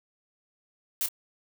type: noise with echo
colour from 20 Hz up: blue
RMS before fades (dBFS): -28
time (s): 1.01-1.06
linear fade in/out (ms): 0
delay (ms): 26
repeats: 1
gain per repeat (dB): -9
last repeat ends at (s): 1.086
effects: none